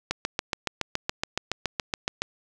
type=click train; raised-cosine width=0.2 ms; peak=-8 dBFS; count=16; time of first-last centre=0.11-2.22 s; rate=7.11 Hz; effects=none